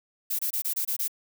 violet noise bursts, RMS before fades -28 dBFS, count 7, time 0.3-1.081 s, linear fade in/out 10 ms, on 91 ms, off 24 ms, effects none

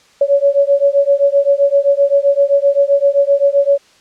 sine beating tone pair, 558 / 565.7 Hz, C#5 / C#5, +11 / +35 cents, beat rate 7.7 Hz, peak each -12 dBFS, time 0.21-3.78 s, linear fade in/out 5 ms, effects white hiss -49 dBFS RMS until 4 s + low-pass 6000 Hz 12 dB/octave

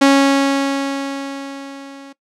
sawtooth tone with level ramp, 275.7 Hz, C#4, 9 cents flat, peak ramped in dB -3 to -31 dBFS, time 0.01-2.13 s, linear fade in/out 10 ms, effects noise-tail reverb RT60 0.1 s tail -19 dB re dry + low-pass 7000 Hz 12 dB/octave

